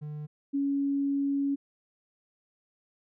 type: tone pair in turn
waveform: triangle / sine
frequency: 150 / 279.4 Hz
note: D3 / C#4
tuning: +37 / +14 cents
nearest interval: major seventh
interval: 1077 cents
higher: second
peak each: -33 / -25 dBFS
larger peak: second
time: 0.01-0.27 / 0.53-1.56 s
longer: second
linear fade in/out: 20 ms
effects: none